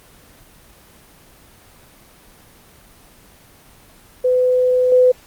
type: tone with level steps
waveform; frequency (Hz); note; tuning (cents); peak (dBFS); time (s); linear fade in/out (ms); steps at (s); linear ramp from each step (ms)
sine; 504; B4; +35; -12 / -8; 4.24-5.12; 10; 4.92; 2
effects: pink hiss -47 dBFS RMS until 5.26 s + Opus 24 kbps